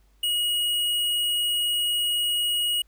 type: tone with hard clipping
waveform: sine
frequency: 2894 Hz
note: F#7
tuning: 39 cents flat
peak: -23 dBFS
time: 0.23-2.82 s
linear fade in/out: 5 ms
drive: 17 dB
effects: added 50 Hz sine -57 dBFS peak until 2.87 s + pink hiss -68 dBFS RMS until 2.87 s